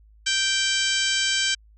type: harmonic tone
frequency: 781 Hz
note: G5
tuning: 7 cents flat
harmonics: 2 / 3 / 4 / 5 / 6 / 7 / 8 / 9 / 10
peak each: -27 / -30 / -25 / -32 / -30 / -31 / -32 / -35 / -31 dBFS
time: 0.26-1.55 s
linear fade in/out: 10 ms
effects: added 53 Hz sine -50 dBFS peak until 1.77 s